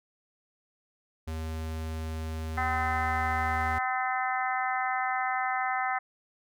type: tone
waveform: square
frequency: 79.8 Hz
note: D#2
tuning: 44 cents sharp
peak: -33 dBFS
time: 1.27-3.79 s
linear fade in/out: 10 ms
type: harmonic tone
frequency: 255.9 Hz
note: C4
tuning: 38 cents flat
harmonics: 3 / 4 / 5 / 6 / 7 / 8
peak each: -30 / -37 / -33 / -38 / -36 / -36 dBFS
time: 2.57-5.99 s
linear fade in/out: 10 ms
effects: none